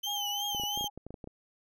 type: tone with vibrato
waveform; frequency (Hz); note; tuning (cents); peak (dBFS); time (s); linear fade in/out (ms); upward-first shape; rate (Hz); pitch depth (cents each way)
35% pulse; 3077; G7; -33; -30; 0.03-0.88; 10; triangle; 2.9; 99
type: tone with pitch glide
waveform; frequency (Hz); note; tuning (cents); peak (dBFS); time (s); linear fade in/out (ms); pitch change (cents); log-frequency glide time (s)
sine; 818 to 826.1; G#5 to G#5; -26 to -9; -37; 0.06-0.9; 20; +17; 0.45-0.74
type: clicks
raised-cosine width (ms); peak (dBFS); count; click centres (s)
2; -29; 12; 0.548 / 0.598 / 0.636 / 0.775 / 0.81 / 0.843 / 0.976 / 1.066 / 1.106 / 1.142 / 1.242 / 1.274
effects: none